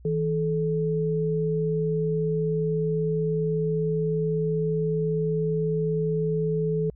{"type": "tone pair together", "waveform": "sine", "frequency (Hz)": [161.2, 432.6], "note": ["E3", "A4"], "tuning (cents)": [-38, -29], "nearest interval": "octave + perfect fourth", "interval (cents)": 1709, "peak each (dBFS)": -25, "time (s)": [0.05, 6.9], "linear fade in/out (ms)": 2, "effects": ["added 60 Hz sine -46 dBFS peak until 6.95 s"]}